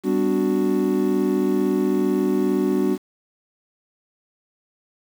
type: chord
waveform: triangle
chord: G major seventh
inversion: none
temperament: equal with one note detuned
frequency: 196 / 251.5 / 293.7 / 370 Hz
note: G3 / B3 / D4 / F#4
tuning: 0 / +32 / 0 / 0 cents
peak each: -22 / -23 / -21 / -20 dBFS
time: 0.03-2.98 s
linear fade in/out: 50 ms
effects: 7-bit